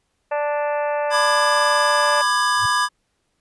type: harmonic tone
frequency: 293.7 Hz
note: D4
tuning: in tune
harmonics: 2 / 3 / 4 / 5 / 6 / 7 / 8 / 9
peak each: -21 / -25 / -33 / -35 / -33 / -42 / -41 / -39 dBFS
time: 0.31-2.22 s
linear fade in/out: 10 ms
type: chord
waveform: square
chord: G# diminished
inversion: first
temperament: just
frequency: 996.7 / 1196.1 / 1661.2 Hz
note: B5 / D6 / G#6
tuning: +16 / +31 / 0 cents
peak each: -22 dBFS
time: 1.1-2.89 s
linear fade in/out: 50 ms
type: tone with exponential growth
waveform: sine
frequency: 103.83 Hz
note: G#2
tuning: in tune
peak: -25 dBFS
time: 2.55-2.66 s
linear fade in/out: 5 ms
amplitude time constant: 23 ms
effects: pink hiss -70 dBFS RMS until 3.4 s + resampled to 24000 Hz